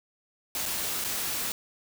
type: noise with dropouts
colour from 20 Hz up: white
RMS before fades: -31 dBFS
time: 0.55-1.52 s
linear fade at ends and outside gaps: 1 ms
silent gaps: 0.656-0.66 / 1.041-1.046 s
effects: none